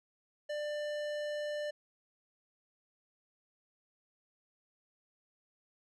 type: tone with tanh clipping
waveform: sine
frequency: 594 Hz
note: D5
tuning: 20 cents sharp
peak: -37 dBFS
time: 0.49-1.71 s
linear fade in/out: 10 ms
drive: 17 dB
effects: none